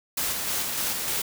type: noise with tremolo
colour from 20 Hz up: white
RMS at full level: -27 dBFS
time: 0.17-1.22 s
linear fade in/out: 5 ms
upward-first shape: square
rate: 3.3 Hz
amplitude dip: 30%
effects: none